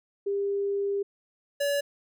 sine / square tone pair in turn, 400 / 569.9 Hz, G4 / C#5, +35 / +48 cents, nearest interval tritone, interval 613 cents, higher second, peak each -25 dBFS, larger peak neither, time 0.26-1.03 / 1.6-1.81 s, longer first, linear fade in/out 10 ms, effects none

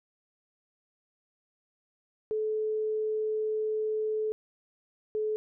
sine tone pair in turn, 432.3 / 429.9 Hz, A4 / A4, -31 / -40 cents, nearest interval unison, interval 9 cents, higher first, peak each -27 dBFS, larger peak neither, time 2.31-4.32 / 5.15-5.36 s, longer first, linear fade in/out 0 ms, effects none

